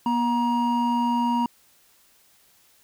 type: tone pair together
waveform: triangle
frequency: 240.7 / 946.8 Hz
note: B3 / A#5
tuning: -44 / +27 cents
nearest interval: 2 octaves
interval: 2371 cents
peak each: -21 dBFS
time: 0.06-1.46 s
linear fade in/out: 2 ms
effects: white hiss -59 dBFS RMS until 2.83 s